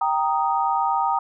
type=chord; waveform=sine; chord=Eb major; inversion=first; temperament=equal; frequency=784 / 932.3 / 1244.5 Hz; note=G5 / Bb5 / Eb6; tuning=0 / 0 / 0 cents; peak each=-23 / -22 / -25 dBFS; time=0.01-1.19 s; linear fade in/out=5 ms; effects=none